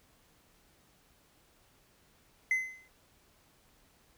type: tone with exponential decay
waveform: triangle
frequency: 2047 Hz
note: C7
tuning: 38 cents flat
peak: -21 dBFS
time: 2.51-2.88 s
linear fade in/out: 2 ms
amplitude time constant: 79 ms
effects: tanh soft clip ceiling -19 dBFS + pink hiss -66 dBFS RMS until 4.17 s